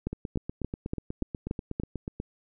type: two click trains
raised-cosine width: 3 ms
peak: -20 / -16 dBFS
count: 18 / 7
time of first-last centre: 0.13-2.201 / 0.07-1.799 s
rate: 8.21 / 3.47 Hz
effects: none